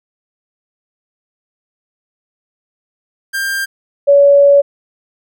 45% pulse / sine tone pair in turn, 1592 / 565.8 Hz, G6 / C#5, +26 / +35 cents, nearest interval octave + tritone, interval 1791 cents, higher first, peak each -16 / -4 dBFS, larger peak second, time 3.33-3.66 / 4.07-4.62 s, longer second, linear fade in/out 20 ms, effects none

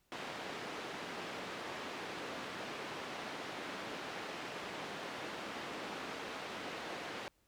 pink band-pass noise, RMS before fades -44 dBFS, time 0.12-7.28 s, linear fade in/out 0 ms, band 280 to 3400 Hz, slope 12 dB/octave, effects pink hiss -75 dBFS RMS until 7.47 s

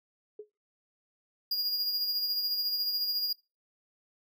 sine tone with exponential decay, 422.1 Hz, G#4, 28 cents sharp, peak -36 dBFS, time 0.39-0.5 s, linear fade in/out 5 ms, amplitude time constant 22 ms
square tone with tremolo, 4846 Hz, D#8, 47 cents flat, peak -27 dBFS, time 1.51-3.33 s, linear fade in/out 5 ms, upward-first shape sine, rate 14 Hz, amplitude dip 40%
effects noise-tail reverb RT60 0.3 s tail -26 dB re dry

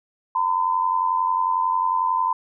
sine tone pair together, 920.9 / 1012 Hz, A#5 / B5, -21 / +42 cents, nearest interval major second, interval 163 cents, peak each -23 / -20 dBFS, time 0.35-2.33 s, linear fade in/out 5 ms, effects none

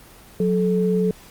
sine tone pair together, 182.5 / 434.1 Hz, F#3 / A4, -24 / -23 cents, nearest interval octave + minor third, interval 1501 cents, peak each -19 / -20 dBFS, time 0.4-1.11 s, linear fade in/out 2 ms, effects pink hiss -46 dBFS RMS until 1.3 s + Opus 24 kbps

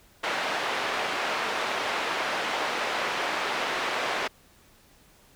pink band-pass noise, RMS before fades -29 dBFS, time 0.23-4.28 s, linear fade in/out 10 ms, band 570 to 3000 Hz, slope 12 dB/octave, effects pink hiss -58 dBFS RMS until 5.35 s

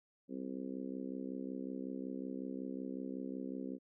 harmonic tone, 65.41 Hz, C2, in tune, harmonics 3 / 4 / 5 / 6 / 7 / 8, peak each -46 / -42 / -48 / -50 / -52 / -53 dBFS, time 0.28-3.79 s, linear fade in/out 50 ms, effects none

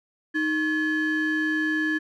triangle ring-modulated tone, 698.5 Hz, F5, in tune, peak -17 dBFS, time 0.34-1.99 s, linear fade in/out 20 ms, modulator 1010 Hz, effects none

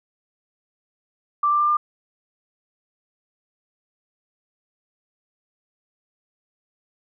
sine tone with pitch steps, 1174.7 / 1182.9 / 1191.1 / 1199.4 Hz, D6 / D6 / D6 / D6, 0 / +12 / +24 / +36 cents, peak -16 dBFS, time 1.43-1.77 s, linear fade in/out 5 ms, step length 85 ms, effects none

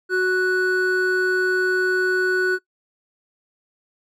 triangle tone pair together, 370 / 1480 Hz, F#4 / F#6, 0 / 0 cents, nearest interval 2 octaves, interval 2400 cents, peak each -18 dBFS, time 0.09-2.59 s, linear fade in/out 50 ms, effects noise-tail reverb RT60 0.1 s tail -21 dB re dry

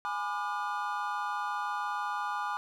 triangle chord, G# diminished seventh, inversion none, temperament just, 830.6 / 996.7 / 1196.1 / 1435.3 Hz, G#5 / B5 / D6 / F6, 0 / +16 / +31 / +47 cents, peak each -34 / -36 / -34 / -37 dBFS, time 0.05-2.57 s, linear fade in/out 0 ms, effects none

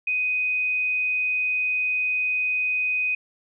sine tone, 2500 Hz, D#7, 8 cents sharp, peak -21 dBFS, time 0.07-3.15 s, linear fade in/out 5 ms, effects none

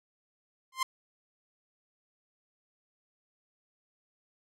sawtooth tone with exponential growth, 1046.5 Hz, C6, in tune, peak -20 dBFS, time 0.72-0.83 s, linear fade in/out 5 ms, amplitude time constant 22 ms, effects low-pass 12000 Hz 12 dB/octave

